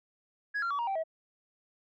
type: tone with pitch steps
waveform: sine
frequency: 1669 / 1379.3 / 1140 / 942.1 / 778.6 / 643.5 Hz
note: G#6 / F6 / C#6 / A#5 / G5 / E5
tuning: +8 / -22 / +48 / +18 / -12 / -42 cents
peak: -27 dBFS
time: 0.54-1.038 s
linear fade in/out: 20 ms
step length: 83 ms
effects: tanh soft clip ceiling -28 dBFS